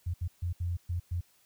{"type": "tone bursts at uneven times", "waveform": "sine", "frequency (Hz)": 87.31, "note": "F2", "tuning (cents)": 0, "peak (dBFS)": -29, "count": 6, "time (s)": [[0.06, 0.14], [0.21, 0.28], [0.42, 0.53], [0.6, 0.77], [0.89, 1], [1.11, 1.21]], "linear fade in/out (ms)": 10, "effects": ["white hiss -66 dBFS RMS until 1.45 s"]}